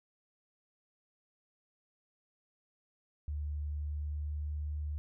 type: tone with pitch glide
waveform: sine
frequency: 74 to 74.69 Hz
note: D2 to D2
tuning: +14 to +30 cents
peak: -34 dBFS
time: 3.28-4.98 s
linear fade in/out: 0 ms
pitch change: +16 cents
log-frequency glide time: 3.63-4.57 s
effects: none